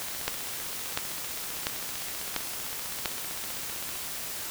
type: two click trains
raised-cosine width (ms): 0.2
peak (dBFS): -21 / -9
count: 62 / 5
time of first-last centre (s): 0.02-3.955 / 0.28-3.058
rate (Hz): 15.5 / 1.44
effects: white hiss -36 dBFS RMS until 4.5 s